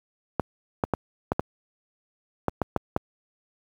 clicks, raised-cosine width 1 ms, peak -8 dBFS, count 9, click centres 0.397 / 0.838 / 0.937 / 1.319 / 1.395 / 2.483 / 2.617 / 2.763 / 2.964 s, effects high-pass 60 Hz 12 dB/octave + 8-bit

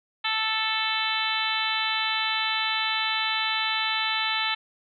harmonic tone, 440 Hz, A4, in tune, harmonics 2 / 3 / 4 / 5 / 6 / 7 / 8 / 9, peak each -32 / -32 / -32 / -32 / -32 / -32 / -32 / -32 dBFS, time 0.24-4.55 s, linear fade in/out 10 ms, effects none

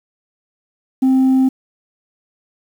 sine tone, 262.2 Hz, C4, 4 cents sharp, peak -7 dBFS, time 1.02-1.49 s, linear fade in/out 10 ms, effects tanh soft clip ceiling -9 dBFS + 7-bit

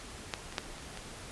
clicks, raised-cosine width 0.2 ms, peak -14 / -27 / -13 / -30 / -24 dBFS, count 5, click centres 0.338 / 0.525 / 0.582 / 0.782 / 0.974 s, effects pink hiss -46 dBFS RMS until 1.31 s + resampled to 24000 Hz

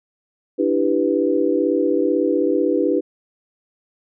sine chord, E minor seventh, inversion third, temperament equal, 293.7 / 329.6 / 392 / 493.9 Hz, D4 / E4 / G4 / B4, 0 / 0 / 0 / 0 cents, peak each -21 dBFS, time 0.58-3.01 s, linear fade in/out 20 ms, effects none

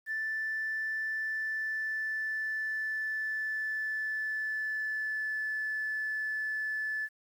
sine tone with pitch glide, 1760 to 1737.8 Hz, A6 to A6, 0 to -22 cents, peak -30 dBFS, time 0.06-7.09 s, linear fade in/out 50 ms, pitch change -22 cents, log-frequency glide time 1.09-5.41 s, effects tanh soft clip ceiling -26 dBFS + 10-bit

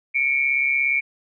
sine tone pair together, 2211 / 2348 Hz, C#7 / D7, -5 / -1 cents, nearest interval minor second, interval 104 cents, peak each -21 / -20 dBFS, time 0.14-1.01 s, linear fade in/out 20 ms, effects none

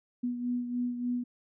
sine beating tone pair, 244.2 / 247.6 Hz, B3 / B3, -19 / +5 cents, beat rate 3.4 Hz, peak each -30 / -38 dBFS, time 0.23-1.24 s, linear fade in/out 10 ms, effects none

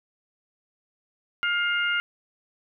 harmonic tone, 706 Hz, F5, 19 cents sharp, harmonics 2 / 3 / 4, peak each -24 / -29 / -29 dBFS, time 1.43-2 s, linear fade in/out 0 ms, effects none

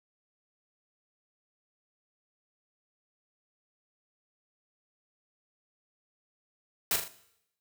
white noise with echo, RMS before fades -27 dBFS, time 6.91-6.96 s, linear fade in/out 2 ms, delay 40 ms, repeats 3, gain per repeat -6 dB, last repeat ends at 7.08 s, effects noise-tail reverb RT60 0.8 s tail -17 dB re dry + high-pass 80 Hz 12 dB/octave

